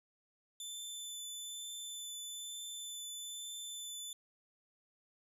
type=tone with vibrato; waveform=20% pulse; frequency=3520 Hz; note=A7; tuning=in tune; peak=-37 dBFS; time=0.6-4.13 s; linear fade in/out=2 ms; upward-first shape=triangle; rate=1.1 Hz; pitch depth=11 cents each way; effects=none